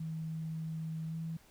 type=tone with pitch glide; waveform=sine; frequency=160 to 162.7 Hz; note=D#3 to E3; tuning=+49 to -22 cents; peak=-36 dBFS; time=0-1.37 s; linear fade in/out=5 ms; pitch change=+29 cents; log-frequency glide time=1.08-1.16 s; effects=pink hiss -63 dBFS RMS until 1.5 s